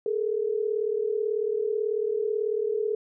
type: tone pair together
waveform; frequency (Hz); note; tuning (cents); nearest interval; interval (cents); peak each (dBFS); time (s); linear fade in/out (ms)
sine; 419.8 / 458; G#4 / A#4; +19 / -31; major second; 150; -26 / -28; 0.06-2.95; 2
effects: none